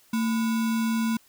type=tone with sample-and-hold; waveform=sine; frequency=225.7 Hz; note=A3; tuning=44 cents sharp; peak=-22 dBFS; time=0.13-1.17 s; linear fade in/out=5 ms; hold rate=1225 Hz; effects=white hiss -59 dBFS RMS until 1.28 s